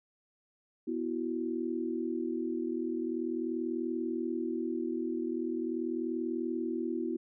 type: chord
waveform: sine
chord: B suspended fourth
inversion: none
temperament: equal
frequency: 246.9 / 329.6 / 370 Hz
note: B3 / E4 / F#4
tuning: 0 / 0 / 0 cents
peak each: -36 / -34 / -37 dBFS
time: 0.87-7.17 s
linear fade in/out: 10 ms
effects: none

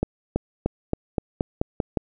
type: accelerating click train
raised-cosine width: 2 ms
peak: -8 dBFS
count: 9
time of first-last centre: 0.03-1.972 s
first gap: 330 ms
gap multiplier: 0.91
effects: none

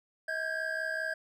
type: tone cluster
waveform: triangle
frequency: 639 / 1587 / 1652 Hz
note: D#5 / G6 / G#6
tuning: +46 / +21 / -10 cents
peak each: -36 / -33 / -34 dBFS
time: 0.28-1.14 s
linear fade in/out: 5 ms
effects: none

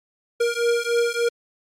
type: beating tone pair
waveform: square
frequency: 469.8 / 473.2 Hz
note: A#4 / A#4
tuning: +13 / +26 cents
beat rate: 3.4 Hz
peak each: -23 dBFS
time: 0.4-1.29 s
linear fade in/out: 10 ms
effects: low-pass 10000 Hz 12 dB/octave + Opus 48 kbps

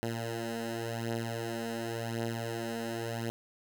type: beating tone pair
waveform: 10% pulse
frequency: 115 / 115.91 Hz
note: A#2 / A#2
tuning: -23 / -9 cents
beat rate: 0.91 Hz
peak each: -27 / -31 dBFS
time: 0.03-3.3 s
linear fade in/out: 0 ms
effects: 9-bit

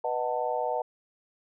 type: chord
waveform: sine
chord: B dominant seventh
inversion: none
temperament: just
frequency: 493.9 / 617.4 / 740.8 / 889 Hz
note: B4 / D#5 / F#5 / A5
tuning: 0 / -14 / +2 / +18 cents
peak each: -32 dBFS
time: 0.04-0.82 s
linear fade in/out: 5 ms
effects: none

